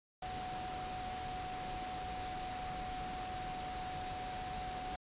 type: tone in noise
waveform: sine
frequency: 740 Hz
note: F#5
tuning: in tune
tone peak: -41 dBFS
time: 0.22-4.96 s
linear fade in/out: 5 ms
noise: pink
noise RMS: -45 dBFS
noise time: 0.22-4.96 s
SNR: +1 dB
effects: resampled to 8000 Hz